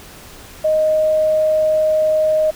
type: tone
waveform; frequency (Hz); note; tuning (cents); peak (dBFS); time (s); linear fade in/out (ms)
sine; 622.3; D#5; 0; -12; 0.64-2.51; 10
effects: pink hiss -39 dBFS RMS until 2.55 s